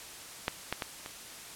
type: clicks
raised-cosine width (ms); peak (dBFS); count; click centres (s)
0.3; -12 / -14 / -16 / -24; 4; 0.481 / 0.726 / 0.822 / 1.061
effects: white hiss -46 dBFS RMS until 1.55 s + low-pass 11000 Hz 12 dB/octave